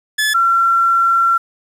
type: tone pair in turn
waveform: sawtooth / sine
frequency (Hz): 1723 / 1361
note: A6 / F6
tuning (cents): -37 / -45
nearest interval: major third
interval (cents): 408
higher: first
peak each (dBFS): -10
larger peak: neither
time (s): 0.18-0.34 / 0.34-1.38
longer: second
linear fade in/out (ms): 10
effects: resampled to 32000 Hz + 7-bit